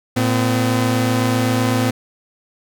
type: tone pair together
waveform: sawtooth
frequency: 113.59 / 255 Hz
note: A#2 / C4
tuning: -44 / -44 cents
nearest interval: octave + major second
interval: 1400 cents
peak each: -14 dBFS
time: 0.16-1.91 s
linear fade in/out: 10 ms
effects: none